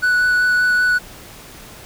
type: tone with vibrato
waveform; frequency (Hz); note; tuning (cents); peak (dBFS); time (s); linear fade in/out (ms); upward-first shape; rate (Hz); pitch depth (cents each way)
triangle; 1480; F#6; 0; -11; 0.02-0.99; 20; sine; 5.2; 9
effects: pink hiss -39 dBFS RMS until 1.85 s